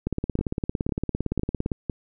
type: two click trains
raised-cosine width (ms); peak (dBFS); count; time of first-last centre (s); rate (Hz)
3; -12 / -13; 30 / 4; 0.07-1.718 / 0.39-1.898; 17.6 / 1.99
effects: none